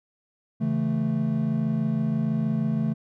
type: chord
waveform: triangle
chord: A major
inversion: first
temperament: equal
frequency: 138.59 / 164.81 / 220 Hz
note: C#3 / E3 / A3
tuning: 0 / 0 / 0 cents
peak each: -26 / -26 / -23 dBFS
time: 0.6-2.94 s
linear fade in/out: 20 ms
effects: none